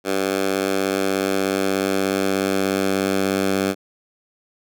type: tone with high-pass filter sweep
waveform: 10% pulse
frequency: 96.7 Hz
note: G2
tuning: 23 cents flat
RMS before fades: -21 dBFS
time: 0.04-3.75 s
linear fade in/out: 50 ms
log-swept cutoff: 330 to 200 Hz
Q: 1
effects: none